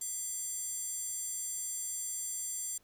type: tone with high-pass filter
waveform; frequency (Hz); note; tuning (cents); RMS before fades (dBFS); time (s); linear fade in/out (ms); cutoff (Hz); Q
square; 671; E5; +31; -38; 0.01-2.78; 5; 7800; 8.3
effects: pink hiss -69 dBFS RMS until 2.83 s